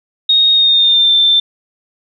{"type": "tone with pitch glide", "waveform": "sine", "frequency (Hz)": [3729, 3561], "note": ["A#7", "A7"], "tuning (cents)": [0, 20], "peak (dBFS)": -7, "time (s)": [0.29, 1.4], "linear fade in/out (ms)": 5, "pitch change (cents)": -80, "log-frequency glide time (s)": [0.53, 1.13], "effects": []}